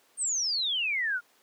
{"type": "exponential sweep", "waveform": "sine", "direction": "down", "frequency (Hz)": [8870, 1379], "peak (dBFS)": -26, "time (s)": [0.17, 1.21], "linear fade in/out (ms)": 50, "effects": ["pink hiss -63 dBFS RMS until 1.42 s", "high-pass 400 Hz 12 dB/octave"]}